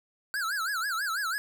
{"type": "tone with vibrato", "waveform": "square", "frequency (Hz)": 1480, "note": "F#6", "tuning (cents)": 0, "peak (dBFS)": -29, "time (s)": [0.34, 1.38], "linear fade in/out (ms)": 0, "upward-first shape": "sine", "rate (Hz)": 6.1, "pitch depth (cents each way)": 230, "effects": []}